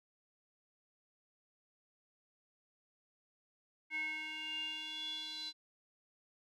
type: tone with band-pass filter sweep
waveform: square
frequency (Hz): 311.1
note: D#4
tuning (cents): 0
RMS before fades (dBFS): -42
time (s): 3.9-5.53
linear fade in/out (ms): 50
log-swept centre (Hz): 2100 to 4100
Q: 9.8
effects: none